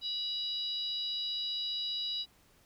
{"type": "harmonic tone", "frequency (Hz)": 975, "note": "B5", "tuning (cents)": -23, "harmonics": [3, 4, 5], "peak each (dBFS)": [-43, -34, -40], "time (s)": [0.01, 2.26], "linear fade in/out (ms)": 50, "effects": ["pink hiss -65 dBFS RMS until 2.65 s"]}